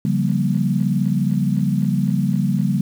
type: chord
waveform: sine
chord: G half-diminished seventh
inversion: second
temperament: just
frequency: 141.12 / 176.4 / 196 / 235.2 Hz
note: Db3 / F3 / G3 / Bb3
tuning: +31 / +18 / 0 / +16 cents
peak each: -21 / -22 / -20 / -24 dBFS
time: 0.05-2.81 s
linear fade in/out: 2 ms
effects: 7-bit